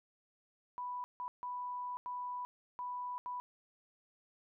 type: tone bursts at uneven times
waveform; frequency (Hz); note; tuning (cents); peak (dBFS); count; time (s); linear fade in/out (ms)
sine; 987.8; B5; 0; -38; 6; 0.78-1.04 / 1.2-1.28 / 1.43-1.97 / 2.06-2.45 / 2.79-3.18 / 3.26-3.4; 0
effects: none